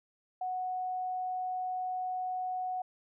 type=tone; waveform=sine; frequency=738 Hz; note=F#5; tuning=5 cents flat; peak=-32 dBFS; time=0.41-2.82 s; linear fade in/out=5 ms; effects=none